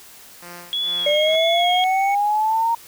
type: tone with tremolo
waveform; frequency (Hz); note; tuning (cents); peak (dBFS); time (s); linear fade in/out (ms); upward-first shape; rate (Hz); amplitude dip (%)
5% pulse; 174.61; F3; 0; -24; 0.42-1.36; 5; sine; 2.2; 85
type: tone with vibrato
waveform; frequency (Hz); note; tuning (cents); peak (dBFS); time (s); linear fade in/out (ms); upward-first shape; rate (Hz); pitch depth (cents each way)
sine; 3340; G#7; +9; -20; 0.73-1.84; 0; sine; 1.7; 46
type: linear sweep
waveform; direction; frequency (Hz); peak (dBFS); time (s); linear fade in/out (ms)
sine; up; 580 to 932.3; -16; 1.06-2.75; 5
type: tone with pitch glide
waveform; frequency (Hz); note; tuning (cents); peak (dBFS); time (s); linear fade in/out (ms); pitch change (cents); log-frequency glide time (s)
triangle; 2169 to 2217; C#7 to C#7; -38 to 0; -24; 1.06-2.15; 5; +38; 1.42-2.02
effects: white hiss -44 dBFS RMS until 2.87 s